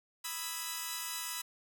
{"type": "chord", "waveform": "5% pulse", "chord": "E major seventh", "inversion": "second", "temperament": "equal", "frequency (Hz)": [987.8, 1244.5, 1318.5, 1661.2], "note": ["B5", "D#6", "E6", "G#6"], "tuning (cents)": [0, 0, 0, 0], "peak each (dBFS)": [-28, -34, -31, -34], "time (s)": [0.24, 1.42], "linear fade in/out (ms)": 10, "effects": []}